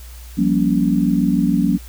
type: chord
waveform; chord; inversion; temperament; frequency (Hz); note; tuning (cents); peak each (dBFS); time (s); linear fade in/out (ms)
sine; G half-diminished seventh; third; just; 176.4 / 196 / 235.2 / 282.2; F3 / G3 / Bb3 / Db4; +18 / 0 / +16 / +31; -19; 0.37-1.78; 20
effects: added 60 Hz sine -34 dBFS peak until 1.88 s + white hiss -44 dBFS RMS until 1.88 s